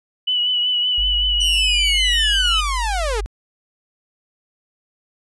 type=tone with vibrato; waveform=sine; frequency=2960 Hz; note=F#7; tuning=in tune; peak=-16 dBFS; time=0.27-2.61 s; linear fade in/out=10 ms; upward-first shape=triangle; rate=5.3 Hz; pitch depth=38 cents each way
type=tone; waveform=sine; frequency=49 Hz; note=G1; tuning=in tune; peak=-22 dBFS; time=0.98-3.26 s; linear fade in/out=0 ms
type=linear sweep; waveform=sawtooth; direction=down; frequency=2934 to 392 Hz; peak=-17 dBFS; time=1.4-3.21 s; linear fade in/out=10 ms
effects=resampled to 24000 Hz